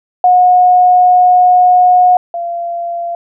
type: tone pair in turn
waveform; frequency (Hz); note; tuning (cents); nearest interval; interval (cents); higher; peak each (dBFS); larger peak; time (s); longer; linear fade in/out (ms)
sine; 725 / 687.9; F#5 / F5; -35 / -26; minor second; 91; first; -4 / -16; first; 0.24-2.17 / 2.34-3.15; first; 2
effects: none